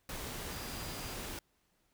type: tone in noise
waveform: sine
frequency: 4828 Hz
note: D8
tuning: 47 cents sharp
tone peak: -52 dBFS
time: 0.51-1.14 s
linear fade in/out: 2 ms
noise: pink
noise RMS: -42 dBFS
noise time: 0.09-1.39 s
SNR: -13 dB
effects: pink hiss -75 dBFS RMS until 1.93 s